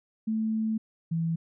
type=tone pair in turn; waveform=sine; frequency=220 / 164.81 Hz; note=A3 / E3; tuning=0 / 0 cents; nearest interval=perfect fourth; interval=500 cents; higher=first; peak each=-25 dBFS; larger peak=neither; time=0.27-0.78 / 1.11-1.36 s; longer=first; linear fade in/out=10 ms; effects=none